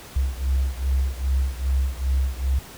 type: beating tone pair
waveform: sine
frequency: 65.41 / 67.91 Hz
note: C2 / C#2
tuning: 0 / -35 cents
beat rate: 2.5 Hz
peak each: -22 / -24 dBFS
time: 0.16-2.59 s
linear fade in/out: 5 ms
effects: pink hiss -42 dBFS RMS until 2.77 s